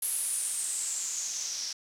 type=noise with low-pass filter sweep; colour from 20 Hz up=blue; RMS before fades=-33 dBFS; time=0.02-1.73 s; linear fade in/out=5 ms; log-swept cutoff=11000 to 5400 Hz; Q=6.4; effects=none